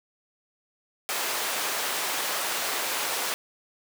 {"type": "high-pass noise", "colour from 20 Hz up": "pink", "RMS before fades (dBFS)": -29, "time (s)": [1.09, 3.34], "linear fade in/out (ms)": 0, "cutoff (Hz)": 630, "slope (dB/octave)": 12, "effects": []}